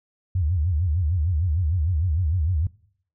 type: tone with vibrato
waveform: sine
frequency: 83.2 Hz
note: E2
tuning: 17 cents sharp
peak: -19 dBFS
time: 0.35-2.67 s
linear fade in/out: 5 ms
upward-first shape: sine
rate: 6.6 Hz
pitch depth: 230 cents each way
effects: noise-tail reverb RT60 0.6 s tail -21 dB re dry